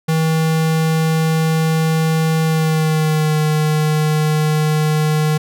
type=tone with pitch glide; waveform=square; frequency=160 to 153.57 Hz; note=D#3 to D#3; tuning=+49 to -22 cents; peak=-14 dBFS; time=0.08-5.38 s; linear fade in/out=10 ms; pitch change=-71 cents; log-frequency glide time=2.44-3.38 s; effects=none